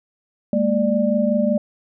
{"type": "tone cluster", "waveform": "sine", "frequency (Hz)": [205.4, 230.7, 592], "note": ["G#3", "A#3", "D5"], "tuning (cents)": [-19, -18, 14], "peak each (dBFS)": -20, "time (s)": [0.53, 1.58], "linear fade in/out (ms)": 2, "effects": []}